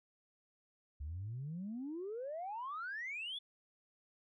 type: exponential sweep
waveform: sine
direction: up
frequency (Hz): 68.2 to 3520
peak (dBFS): -39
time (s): 1-3.39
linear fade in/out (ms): 10
effects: tanh soft clip ceiling -36 dBFS